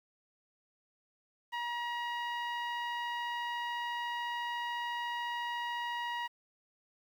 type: tone with low-pass filter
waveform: sawtooth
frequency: 954 Hz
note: A#5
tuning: 40 cents sharp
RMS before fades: -37 dBFS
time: 1.52-6.28 s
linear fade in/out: 20 ms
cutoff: 2600 Hz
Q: 1.5
effects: 10-bit